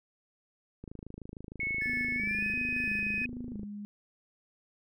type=click train; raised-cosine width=3 ms; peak=-30 dBFS; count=75; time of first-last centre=0.84-3.632 s; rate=26.5 Hz
type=tone with pitch glide; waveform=sine; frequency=2200 to 2513 Hz; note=C#7 to D#7; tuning=-14 to +17 cents; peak=-30 dBFS; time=1.6-3.26 s; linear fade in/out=2 ms; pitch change=+231 cents; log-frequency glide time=2.16-2.44 s
type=tone with tremolo; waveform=triangle; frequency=1743 Hz; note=A6; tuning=17 cents flat; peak=-34 dBFS; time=1.81-3.25 s; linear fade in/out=5 ms; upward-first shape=square; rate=2.1 Hz; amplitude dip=40%
type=tone with vibrato; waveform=sine; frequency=224.6 Hz; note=A3; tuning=36 cents sharp; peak=-38 dBFS; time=1.87-3.85 s; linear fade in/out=0 ms; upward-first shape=square; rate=1.5 Hz; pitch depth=150 cents each way
effects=none